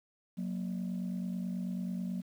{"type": "tone pair together", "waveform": "sine", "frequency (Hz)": [183.89, 233.1], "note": ["F#3", "A#3"], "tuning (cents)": [-10, 0], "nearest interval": "major third", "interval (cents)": 410, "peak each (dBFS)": [-33, -37], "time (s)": [0.37, 2.22], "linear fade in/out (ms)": 20, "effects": ["tanh soft clip ceiling -30 dBFS", "10-bit"]}